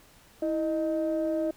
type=tone pair together; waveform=sine; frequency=325.9 / 619 Hz; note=E4 / D#5; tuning=-20 / -9 cents; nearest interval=major seventh; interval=1111 cents; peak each=-27 dBFS; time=0.42-1.51 s; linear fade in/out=5 ms; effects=tanh soft clip ceiling -20 dBFS + pink hiss -57 dBFS RMS until 1.56 s